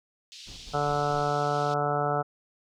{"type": "band-pass noise", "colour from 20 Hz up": "white", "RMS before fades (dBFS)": -46, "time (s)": [0.32, 1.74], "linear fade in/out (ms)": 0, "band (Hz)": [3000, 5200], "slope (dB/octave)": 24}
{"type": "noise with tremolo", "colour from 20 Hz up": "brown", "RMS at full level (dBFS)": -44, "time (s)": [0.46, 1.31], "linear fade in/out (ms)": 20, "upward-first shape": "square", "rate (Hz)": 4.7, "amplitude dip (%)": 55}
{"type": "harmonic tone", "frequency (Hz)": 145.8, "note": "D3", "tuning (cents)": -12, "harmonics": [1, 2, 3, 4, 5, 6, 7, 8, 9, 10], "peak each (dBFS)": [-32, -39, -32, -32, -29, -37, -40, -41, -31, -41], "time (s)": [0.73, 2.23], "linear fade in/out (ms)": 20}
{"effects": []}